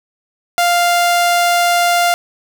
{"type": "tone", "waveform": "sawtooth", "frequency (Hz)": 698, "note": "F5", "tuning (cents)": -1, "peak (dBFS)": -7, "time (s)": [0.58, 2.14], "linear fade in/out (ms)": 0, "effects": []}